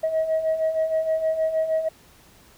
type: beating tone pair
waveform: sine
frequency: 633 / 639.4 Hz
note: D#5 / D#5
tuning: +30 / +47 cents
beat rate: 6.4 Hz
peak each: -26 / -20 dBFS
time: 0.03-1.89 s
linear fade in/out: 10 ms
effects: tanh soft clip ceiling -16 dBFS + pink hiss -53 dBFS RMS until 2.57 s